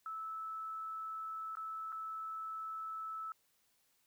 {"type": "tone with dropouts", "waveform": "sine", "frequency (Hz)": 1309, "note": "E6", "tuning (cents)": -13, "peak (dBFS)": -40, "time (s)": [0.06, 3.32], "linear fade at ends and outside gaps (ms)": 1, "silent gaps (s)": [[1.553, 1.57], [1.921, 1.926]], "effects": ["white hiss -75 dBFS RMS until 4.06 s"]}